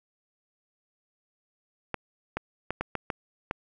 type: clicks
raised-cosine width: 0.5 ms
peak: -14 dBFS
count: 7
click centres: 1.943 / 2.37 / 2.706 / 2.81 / 2.953 / 3.102 / 3.511 s
effects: none